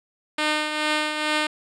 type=tone with tremolo; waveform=5% pulse; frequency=304.3 Hz; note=D#4; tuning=38 cents flat; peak=-8 dBFS; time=0.38-1.47 s; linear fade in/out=5 ms; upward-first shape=triangle; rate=2.3 Hz; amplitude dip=55%; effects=low-pass 7000 Hz 12 dB/octave